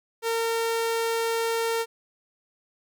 sawtooth tone, 457.3 Hz, A#4, 33 cents flat, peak -20 dBFS, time 0.22-1.86 s, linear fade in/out 50 ms, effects none

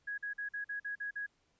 sine tone bursts, 1661.2 Hz, G#6, in tune, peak -36 dBFS, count 8, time 0.07-1.265 s, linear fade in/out 10 ms, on 110 ms, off 45 ms, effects pink hiss -75 dBFS RMS until 1.59 s + resampled to 16000 Hz

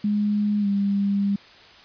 sine tone with pitch glide, 207.7 to 199.93 Hz, G#3 to G3, 0 to +34 cents, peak -19 dBFS, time 0.04-1.36 s, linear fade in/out 5 ms, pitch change -66 cents, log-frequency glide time 0.6-0.67 s, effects white hiss -48 dBFS RMS until 1.84 s + resampled to 11025 Hz

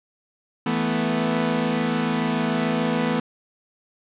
sawtooth chord, E suspended fourth, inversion none, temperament equal, 164.81 / 220 / 246.9 Hz, E3 / A3 / B3, 0 / 0 / 0 cents, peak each -23 / -21 / -20 dBFS, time 0.66-3.2 s, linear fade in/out 5 ms, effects resampled to 8000 Hz + 7-bit

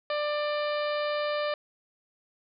harmonic tone with a mistuned harmonic, 593 Hz, D5, 17 cents sharp, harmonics 1 / 2 / 3 / 4 / 5 / 6 / 7 / 8, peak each -28 / -34 / -38 / -40 / -42 / -44 / -45 / -46 dBFS, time 0.1-1.54 s, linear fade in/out 2 ms, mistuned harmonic 6, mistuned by +41 cents, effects none

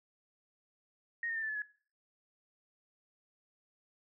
sine tone with pitch steps, 1864.7 / 1828.4 / 1792.9 / 1758 / 1723.8 / 1690.3 Hz, A#6 / A#6 / A6 / A6 / A6 / G#6, 0 / -34 / +32 / -2 / -36 / +30 cents, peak -34 dBFS, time 1.23-1.62 s, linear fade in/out 2 ms, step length 65 ms, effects noise-tail reverb RT60 0.4 s tail -18 dB re dry

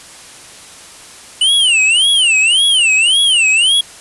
square tone with vibrato, 2909 Hz, F#7, 30 cents flat, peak -9 dBFS, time 1.41-3.81 s, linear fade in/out 5 ms, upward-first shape sine, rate 1.8 Hz, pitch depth 240 cents each way, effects white hiss -36 dBFS RMS until 4 s + resampled to 24000 Hz

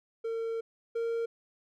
triangle tone pair in turn, 455 / 461.6 Hz, A#4 / A#4, -42 / -17 cents, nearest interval unison, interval 25 cents, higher second, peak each -29 / -27 dBFS, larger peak second, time 0.24-0.61 / 0.95-1.26 s, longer first, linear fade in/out 10 ms, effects none

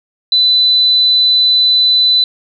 sine tone, 4000 Hz, B7, 21 cents sharp, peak -7 dBFS, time 0.32-2.24 s, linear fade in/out 2 ms, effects none

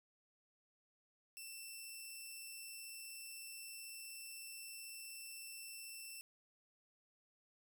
10% pulse tone, 2681 Hz, E7, 29 cents sharp, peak -40 dBFS, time 1.37-6.21 s, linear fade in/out 0 ms, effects none

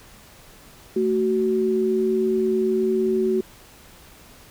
sine tone pair together, 222.8 / 374.7 Hz, A3 / F#4, +22 / +22 cents, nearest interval major sixth, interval 900 cents, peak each -24 / -19 dBFS, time 0.96-3.41 s, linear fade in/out 5 ms, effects pink hiss -48 dBFS RMS until 4.5 s

